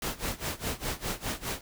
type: noise with tremolo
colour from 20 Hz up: pink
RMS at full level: -31 dBFS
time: 0.02-1.61 s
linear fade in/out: 2 ms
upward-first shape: sine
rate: 4.9 Hz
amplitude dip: 90%
effects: none